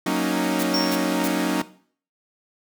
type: chord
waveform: sawtooth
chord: D# minor seventh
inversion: first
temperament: equal with one note detuned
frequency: 185 / 233.1 / 277.2 / 309.2 Hz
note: F#3 / A#3 / C#4 / D#4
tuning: 0 / 0 / 0 / -11 cents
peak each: -22 / -24 / -22 / -22 dBFS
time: 0.06-1.62 s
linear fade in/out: 5 ms
type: noise bursts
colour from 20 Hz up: white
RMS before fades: -30 dBFS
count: 3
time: 0.59-1.279 s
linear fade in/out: 5 ms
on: 43 ms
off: 280 ms
type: tone with exponential decay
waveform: square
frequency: 5490 Hz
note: F8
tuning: 31 cents flat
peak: -22 dBFS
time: 0.74-1.25 s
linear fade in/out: 2 ms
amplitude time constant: 110 ms
effects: noise-tail reverb RT60 0.5 s tail -17 dB re dry